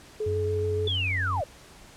sine tone with vibrato, 426.2 Hz, G#4, 45 cents sharp, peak -26 dBFS, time 0.2-0.88 s, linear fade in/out 5 ms, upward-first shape square, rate 6.9 Hz, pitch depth 8 cents each way
triangle tone, 92.2 Hz, F#2, 6 cents flat, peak -26 dBFS, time 0.26-1.41 s, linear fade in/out 5 ms
sine linear sweep, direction down, 3520 to 520 Hz, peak -26 dBFS, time 0.87-1.44 s, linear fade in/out 5 ms
effects pink hiss -50 dBFS RMS until 1.96 s + low-pass 10000 Hz 12 dB/octave

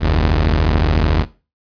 sawtooth tone pair together, 45.58 / 77.3 Hz, F#1 / D#2, -25 / -11 cents, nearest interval major sixth, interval 914 cents, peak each -11 dBFS, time 0-1.26 s, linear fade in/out 50 ms, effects noise-tail reverb RT60 0.3 s tail -17 dB re dry + resampled to 11025 Hz

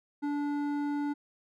sine tone with hard clipping, 290 Hz, D4, 22 cents flat, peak -31 dBFS, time 0.22-1.14 s, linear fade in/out 20 ms, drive 10 dB, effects none

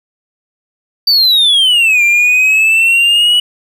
triangle exponential two-way sweep, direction down then up, 4652 to 2368 to 2949 Hz, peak -5 dBFS, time 1.07-3.4 s, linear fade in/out 5 ms, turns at 2.03 s, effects none

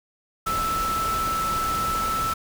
sine tone in noise, 1318.5 Hz, E6, in tune, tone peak -23 dBFS, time 0.46-2.34 s, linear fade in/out 10 ms, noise pink, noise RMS -31 dBFS, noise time 0.46-2.34 s, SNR +5 dB, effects none

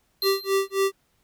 square tone with exponential decay, 4153 Hz, C8, 14 cents flat, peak -23 dBFS, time 0.22-0.78 s, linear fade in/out 1 ms, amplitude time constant 120 ms
square tone with tremolo, 390 Hz, G4, 9 cents flat, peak -19 dBFS, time 0.22-0.92 s, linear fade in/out 50 ms, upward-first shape sine, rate 3.7 Hz, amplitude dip 100%
effects pink hiss -68 dBFS RMS until 1.23 s

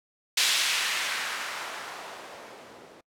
violet noise with low-pass filter sweep, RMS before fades -31 dBFS, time 0.37-3.01 s, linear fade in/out 5 ms, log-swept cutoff 3500 to 360 Hz, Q 1, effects noise-tail reverb RT60 0.1 s tail -25 dB re dry

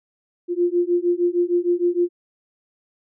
sine beating tone pair, 347.3 / 353.8 Hz, F4 / F4, -10 / +23 cents, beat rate 6.5 Hz, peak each -20 dBFS, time 0.48-2.09 s, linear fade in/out 50 ms, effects none

